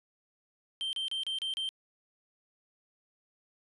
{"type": "tone bursts", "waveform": "triangle", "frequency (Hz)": 3136, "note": "G7", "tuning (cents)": 0, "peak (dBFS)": -30, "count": 6, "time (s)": [0.81, 1.69], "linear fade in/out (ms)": 0, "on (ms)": 120, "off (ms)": 32, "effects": ["resampled to 24000 Hz"]}